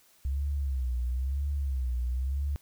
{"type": "tone with vibrato", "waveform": "sine", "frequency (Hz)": 65.9, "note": "C2", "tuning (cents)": 13, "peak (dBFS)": -27, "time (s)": [0.25, 2.56], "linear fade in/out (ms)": 0, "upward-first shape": "sine", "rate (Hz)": 1, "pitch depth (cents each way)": 140, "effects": ["white hiss -62 dBFS RMS until 2.61 s"]}